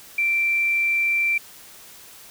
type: tone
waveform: sine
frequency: 2349 Hz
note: D7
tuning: in tune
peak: -18 dBFS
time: 0.18-1.38 s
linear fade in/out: 5 ms
effects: white hiss -45 dBFS RMS until 2.3 s